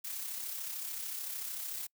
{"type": "noise with amplitude modulation", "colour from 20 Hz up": "blue", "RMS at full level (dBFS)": -38, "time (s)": [0.04, 1.87], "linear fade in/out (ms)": 10, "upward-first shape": "sine", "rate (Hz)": 33.5, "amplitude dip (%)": 40, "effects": ["noise-tail reverb RT60 0.1 s tail -26 dB re dry"]}